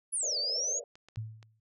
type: exponential two-way sweep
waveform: sine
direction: down then up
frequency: 10630 to 4435 to 6860 Hz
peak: -29 dBFS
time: 0.12-0.8 s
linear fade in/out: 20 ms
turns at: 0.38 s
type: band-pass noise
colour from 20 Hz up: white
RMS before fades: -44 dBFS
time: 0.23-0.84 s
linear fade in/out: 2 ms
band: 440 to 640 Hz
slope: 96 dB/octave
type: clicks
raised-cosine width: 0.2 ms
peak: -36 dBFS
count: 4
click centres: 0.955 / 1.086 / 1.159 / 1.428 s
type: tone with exponential decay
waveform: sine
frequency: 110 Hz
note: A2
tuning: in tune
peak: -31 dBFS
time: 1.17-1.6 s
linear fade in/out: 5 ms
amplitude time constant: 92 ms
effects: none